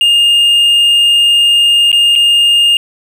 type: tone with dropouts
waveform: triangle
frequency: 2826 Hz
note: F7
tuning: 20 cents sharp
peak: -4 dBFS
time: 0.01-2.77 s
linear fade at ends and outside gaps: 1 ms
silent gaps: 1.917-1.928 / 2.154-2.159 s
effects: none